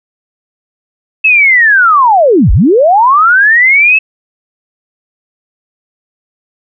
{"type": "linear two-way sweep", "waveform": "sine", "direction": "down then up", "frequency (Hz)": [2637, 31.71, 2637], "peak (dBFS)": -3, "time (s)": [1.24, 3.99], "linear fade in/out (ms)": 10, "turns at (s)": 2.52, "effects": []}